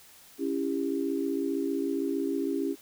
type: chord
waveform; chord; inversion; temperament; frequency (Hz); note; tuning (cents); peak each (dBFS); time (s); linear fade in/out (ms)
sine; C# diminished; none; just; 277.2 / 332.6 / 399.1; C#4 / E4 / G4; 0 / +16 / +31; -30 / -32 / -32; 0.38-2.76; 50
effects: white hiss -54 dBFS RMS until 2.81 s